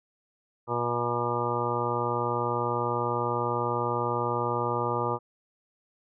harmonic tone, 120 Hz, B2, 49 cents flat, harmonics 1 / 2 / 3 / 4 / 5 / 6 / 7 / 8 / 9 / 10, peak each -34 / -39 / -34 / -32 / -37 / -42 / -34 / -33 / -40 / -32 dBFS, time 0.67-5.19 s, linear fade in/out 50 ms, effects none

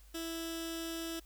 15% pulse tone with notch filter, 329.6 Hz, E4, in tune, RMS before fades -40 dBFS, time 0.14-1.2 s, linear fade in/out 10 ms, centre 900 Hz, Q 0.51, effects added 50 Hz sine -55 dBFS peak until 1.25 s + white hiss -65 dBFS RMS until 1.25 s

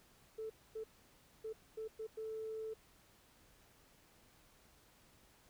sine tone bursts at uneven times, 440 Hz, A4, in tune, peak -40 dBFS, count 6, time 0.38-0.5 / 0.75-0.84 / 1.44-1.53 / 1.77-1.88 / 1.99-2.07 / 2.17-2.74 s, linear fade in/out 10 ms, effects tanh soft clip ceiling -36 dBFS + pink hiss -67 dBFS RMS until 5.49 s

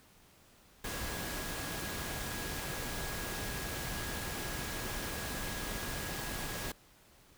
sine tone in noise, 1656 Hz, G#6, 5 cents flat, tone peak -47 dBFS, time 0.84-6.72 s, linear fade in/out 5 ms, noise pink, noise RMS -39 dBFS, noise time 0.84-6.72 s, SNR -11 dB, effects pink hiss -62 dBFS RMS until 7.37 s

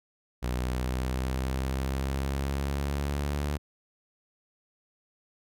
sawtooth exponential sweep, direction up, 61.74 to 73 Hz, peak -24 dBFS, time 0.42-3.58 s, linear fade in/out 20 ms, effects none

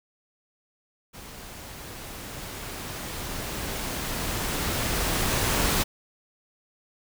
pink noise with level ramp, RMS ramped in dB -43 to -23 dBFS, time 1.13-5.84 s, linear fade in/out 20 ms, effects none

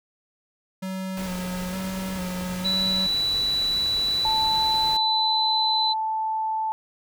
square tone with vibrato, 185.4 Hz, F#3, 4 cents sharp, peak -29 dBFS, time 0.82-3.07 s, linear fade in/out 10 ms, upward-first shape square, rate 1.1 Hz, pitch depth 32 cents each way
pink noise, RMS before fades -37 dBFS, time 1.17-4.97 s, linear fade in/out 2 ms
sine tone with pitch glide, 3951 to 4018 Hz, B7 to B7, 0 to +29 cents, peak -21 dBFS, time 2.64-5.94 s, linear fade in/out 20 ms, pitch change +29 cents, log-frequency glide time 4-5.47 s
sine tone, 878 Hz, A5, 4 cents flat, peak -23 dBFS, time 4.25-6.72 s, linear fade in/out 0 ms
effects none

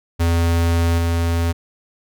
square tone with level steps, 84.3 Hz, E2, 39 cents sharp, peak -15 / -17 dBFS, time 0.19-1.53 s, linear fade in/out 20 ms, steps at 0.98 s, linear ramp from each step 2 ms, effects none

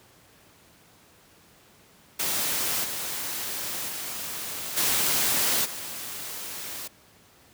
white noise with level steps, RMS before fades -27 / -32 / -34 / -24 / -36 dBFS, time 2.19-6.88 s, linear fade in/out 10 ms, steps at 2.83 / 3.88 / 4.76 / 5.64 s, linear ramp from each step 20 ms, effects pink hiss -56 dBFS RMS until 7.53 s + high-pass 80 Hz 12 dB/octave

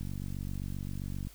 click train, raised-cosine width 5 ms, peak -26 dBFS, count 61, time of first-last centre 0.01-1.271 s, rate 47.6 Hz, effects added 49 Hz sine -54 dBFS peak until 1.34 s + white hiss -57 dBFS RMS until 1.34 s

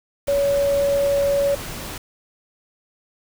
sine tone in noise, 563 Hz, C#5, 27 cents sharp, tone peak -16 dBFS, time 0.28-1.55 s, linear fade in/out 5 ms, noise pink, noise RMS -32 dBFS, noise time 0.27-1.98 s, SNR +13 dB, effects none

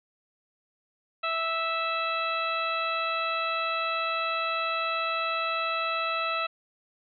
harmonic tone, 657 Hz, E5, 6 cents flat, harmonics 1 / 2 / 3 / 4 / 5 / 6, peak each -34 / -29 / -40 / -32 / -42 / -37 dBFS, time 1.23-6.47 s, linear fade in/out 10 ms, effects none

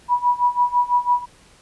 sine tone with tremolo, 976 Hz, B5, 21 cents flat, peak -12 dBFS, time 0.08-1.26 s, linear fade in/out 50 ms, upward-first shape sine, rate 6 Hz, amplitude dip 90%, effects pink hiss -51 dBFS RMS until 1.61 s + resampled to 24000 Hz

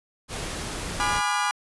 pink noise, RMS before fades -32 dBFS, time 0.28-1.22 s, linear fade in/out 50 ms
35% pulse chord, G# diminished seventh, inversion none, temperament just, 830.6 / 996.7 / 1196.1 / 1435.3 Hz, G#5 / B5 / D6 / F6, 0 / +16 / +31 / +47 cents, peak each -26 / -27 / -26 / -28 dBFS, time 1-1.51 s, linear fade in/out 0 ms
effects resampled to 24000 Hz

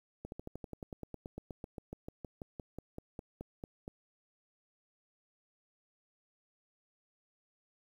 slowing click train, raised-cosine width 2 ms, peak -29 dBFS, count 27, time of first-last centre 0.25-3.879 s, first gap 71 ms, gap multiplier 1.05, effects 10-bit

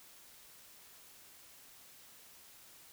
silence, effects white hiss -58 dBFS RMS until 2.92 s

